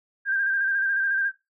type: tone with vibrato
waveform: sine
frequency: 1587 Hz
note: G6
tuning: 21 cents sharp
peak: -21 dBFS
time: 0.25-1.32 s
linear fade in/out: 50 ms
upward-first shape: square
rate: 14 Hz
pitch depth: 32 cents each way
effects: noise-tail reverb RT60 0.2 s tail -18 dB re dry